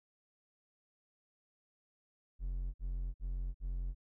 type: tone bursts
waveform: triangle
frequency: 44.37 Hz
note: F1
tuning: 28 cents sharp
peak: -33 dBFS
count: 4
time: 2.39-3.949 s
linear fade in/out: 50 ms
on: 350 ms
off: 53 ms
effects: none